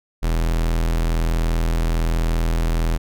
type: tone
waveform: 45% pulse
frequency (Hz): 41.2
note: E1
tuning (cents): 0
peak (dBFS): -17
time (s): 0.22-2.98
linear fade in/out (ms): 20
effects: none